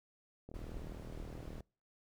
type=click train; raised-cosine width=2 ms; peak=-36 dBFS; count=45; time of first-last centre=0.49-1.607 s; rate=39.4 Hz
type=noise; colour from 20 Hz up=brown; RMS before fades=-47 dBFS; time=0.54-1.61 s; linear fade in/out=5 ms
effects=noise-tail reverb RT60 0.4 s tail -26 dB re dry